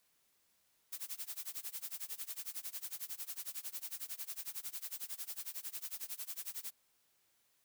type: noise with tremolo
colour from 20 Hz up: blue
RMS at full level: -41 dBFS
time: 0.92-6.71 s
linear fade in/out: 10 ms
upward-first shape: sine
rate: 11 Hz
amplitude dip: 95%
effects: white hiss -75 dBFS RMS until 7.64 s